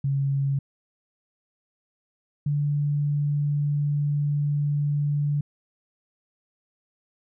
sine tone pair in turn, 138.4 / 145.65 Hz, C#3 / D3, -2 / -14 cents, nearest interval minor second, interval 88 cents, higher second, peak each -21 dBFS, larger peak neither, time 0.04-0.59 / 2.46-5.41 s, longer second, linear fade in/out 5 ms, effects none

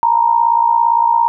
sine tone with amplitude modulation, 932.3 Hz, A#5, in tune, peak -6 dBFS, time 0.03-1.28 s, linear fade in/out 0 ms, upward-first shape sine, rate 57.6 Hz, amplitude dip 75%, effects none

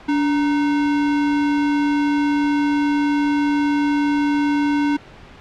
sine tone with sample-and-hold, 289.3 Hz, D4, 26 cents flat, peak -15 dBFS, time 0.08-4.97 s, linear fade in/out 10 ms, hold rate 1225 Hz, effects pink hiss -42 dBFS RMS until 5.4 s + low-pass 3000 Hz 12 dB/octave

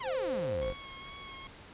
sawtooth exponential sweep, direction down, 1106 to 41.54 Hz, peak -33 dBFS, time 0-0.73 s, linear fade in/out 10 ms
sine tone, 523 Hz, C5, 1 cent flat, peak -31 dBFS, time 0.03-0.74 s, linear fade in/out 50 ms
10% pulse tone with vibrato, 1098 Hz, C#6, 17 cents flat, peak -35 dBFS, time 0.62-1.47 s, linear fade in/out 0 ms, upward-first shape sine, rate 2.3 Hz, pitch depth 26 cents each way
effects pink hiss -51 dBFS RMS until 1.73 s + resampled to 8000 Hz

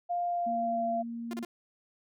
sine tone with pitch glide, 701 to 684.2 Hz, F5 to F5, +6 to -36 cents, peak -28 dBFS, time 0.09-1.03 s, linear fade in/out 20 ms, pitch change -42 cents, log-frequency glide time 0.26-0.83 s
sine tone, 233.1 Hz, A#3, in tune, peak -35 dBFS, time 0.46-1.44 s, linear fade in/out 10 ms
sawtooth tone bursts, 349.2 Hz, F4, in tune, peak -33 dBFS, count 3, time 1.31-1.45 s, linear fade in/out 2 ms, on 24 ms, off 34 ms
effects none

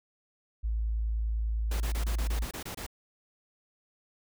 sine tone, 55 Hz, A1, in tune, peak -27 dBFS, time 0.63-2.46 s, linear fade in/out 20 ms
pink noise bursts, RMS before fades -39 dBFS, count 10, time 1.71-2.865 s, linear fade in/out 5 ms, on 93 ms, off 25 ms
effects none

